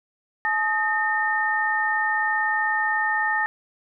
sine tone cluster, 858 / 1251 / 1819 Hz, A5 / D#6 / A#6, -44 / +9 / -43 cents, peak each -25 / -30 / -22 dBFS, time 0.45-3.46 s, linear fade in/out 0 ms, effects none

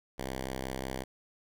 5% pulse tone, 65.41 Hz, C2, in tune, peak -24 dBFS, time 0.18-1.04 s, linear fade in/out 10 ms, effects none

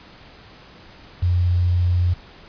sine tone with quantisation, 88.6 Hz, F2, 25 cents sharp, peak -15 dBFS, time 1.22-2.14 s, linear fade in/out 10 ms, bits 7, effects pink hiss -45 dBFS RMS until 2.48 s + resampled to 11025 Hz

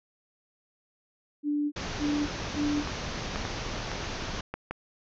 sine tone bursts, 293.7 Hz, D4, in tune, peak -25 dBFS, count 3, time 1.43-2.84 s, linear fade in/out 50 ms, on 290 ms, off 270 ms
pink low-pass noise, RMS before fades -35 dBFS, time 1.76-4.41 s, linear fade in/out 5 ms, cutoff 6500 Hz, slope 96 dB/octave
clicks, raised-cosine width 0.5 ms, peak -18 dBFS, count 6, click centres 2.874 / 3.359 / 3.452 / 3.916 / 4.54 / 4.71 s
effects none

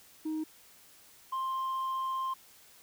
sine tone pair in turn, 312.9 / 1052.5 Hz, D#4 / C6, +10 / +10 cents, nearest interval octave + major sixth, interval 2100 cents, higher second, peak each -29 / -28 dBFS, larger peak second, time 0.25-0.44 / 1.32-2.34 s, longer second, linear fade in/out 10 ms, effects tanh soft clip ceiling -30 dBFS + white hiss -58 dBFS RMS until 2.82 s

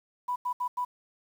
sine tone bursts at uneven times, 987.8 Hz, B5, in tune, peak -27 dBFS, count 4, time 0.28-0.36 / 0.45-0.53 / 0.6-0.68 / 0.77-0.85 s, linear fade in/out 10 ms, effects 9-bit

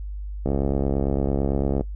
click train, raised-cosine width 2 ms, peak -10 dBFS, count 94, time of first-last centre 0.46-1.81 s, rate 68.9 Hz, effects noise-tail reverb RT60 0.1 s tail -19 dB re dry + added 50 Hz sine -29 dBFS peak until 1.95 s

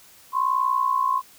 sine tone pair together, 1023 / 1083.8 Hz, C6 / C#6, -39 / -39 cents, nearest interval minor second, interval 100 cents, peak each -22 dBFS, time 0.32-1.22 s, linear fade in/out 50 ms, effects white hiss -51 dBFS RMS until 1.38 s

